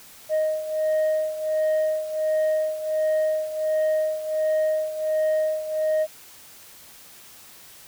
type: beating tone pair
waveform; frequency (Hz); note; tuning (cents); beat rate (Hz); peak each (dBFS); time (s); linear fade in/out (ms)
sine; 622.3 / 623.7; D#5 / D#5; 0 / +4; 1.4; -20 / -24; 0.29-6.07; 50
effects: tanh soft clip ceiling -18 dBFS + white hiss -47 dBFS RMS until 7.87 s